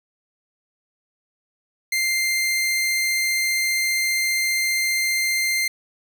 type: tone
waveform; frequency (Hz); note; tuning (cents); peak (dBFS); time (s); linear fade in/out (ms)
sawtooth; 2095; C7; +2; -16; 1.92-5.68; 5
effects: none